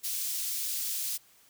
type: high-pass noise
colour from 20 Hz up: white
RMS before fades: -33 dBFS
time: 0.03-1.18 s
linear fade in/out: 20 ms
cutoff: 4000 Hz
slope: 12 dB/octave
effects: white hiss -61 dBFS RMS until 1.49 s